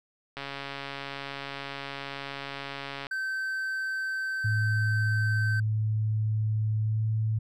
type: click train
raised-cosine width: 0.3 ms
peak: -20 dBFS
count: 376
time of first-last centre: 0.37-3.068 s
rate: 139 Hz
type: tone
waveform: triangle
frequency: 1546 Hz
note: G6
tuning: 24 cents flat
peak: -27 dBFS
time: 3.11-5.6 s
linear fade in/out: 5 ms
type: tone with pitch glide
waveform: sine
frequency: 108.3 to 109.75 Hz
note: A2 to A2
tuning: -27 to -4 cents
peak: -24 dBFS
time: 4.44-7.39 s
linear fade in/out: 10 ms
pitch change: +23 cents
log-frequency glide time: 6.81-7.04 s
effects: none